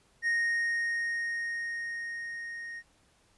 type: tone with level ramp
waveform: triangle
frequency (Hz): 1861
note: A#6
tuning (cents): -3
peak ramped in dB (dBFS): -23 to -37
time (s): 0.22-2.83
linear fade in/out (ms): 50
effects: pink hiss -66 dBFS RMS until 3.37 s + resampled to 24000 Hz